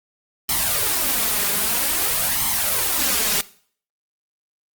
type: noise with flanger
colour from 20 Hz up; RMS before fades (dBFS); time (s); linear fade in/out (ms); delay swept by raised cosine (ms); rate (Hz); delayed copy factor
white; -20; 0.49-3.41; 2; 0.95 to 4.95; 0.51; +1
effects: noise-tail reverb RT60 0.5 s tail -19 dB re dry + Opus 24 kbps